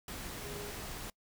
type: tone in noise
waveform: sine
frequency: 410 Hz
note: G#4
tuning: 22 cents flat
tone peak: -45 dBFS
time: 0.44-0.71 s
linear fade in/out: 2 ms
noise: pink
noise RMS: -43 dBFS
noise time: 0.08-1.1 s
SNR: -5 dB
effects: noise-tail reverb RT60 0.1 s tail -25 dB re dry